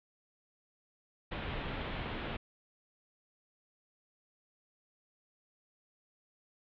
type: low-pass noise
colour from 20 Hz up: pink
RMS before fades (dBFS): -39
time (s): 1.31-2.37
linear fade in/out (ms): 10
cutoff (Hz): 3600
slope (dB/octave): 48
effects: none